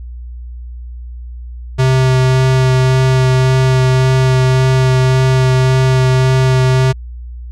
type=tone with vibrato; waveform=square; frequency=130 Hz; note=C3; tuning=11 cents flat; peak=-9 dBFS; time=1.78-6.93 s; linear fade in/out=20 ms; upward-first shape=sine; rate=1.8 Hz; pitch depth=10 cents each way; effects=added 60 Hz sine -25 dBFS peak until 7.51 s + low-pass 7000 Hz 12 dB/octave